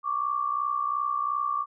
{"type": "tone pair together", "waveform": "sine", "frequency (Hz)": [1111.9, 1174.7], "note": ["C#6", "D6"], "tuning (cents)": [5, 0], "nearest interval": "minor second", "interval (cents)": 95, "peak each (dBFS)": [-29, -27], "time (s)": [0.03, 1.66], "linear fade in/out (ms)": 50, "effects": []}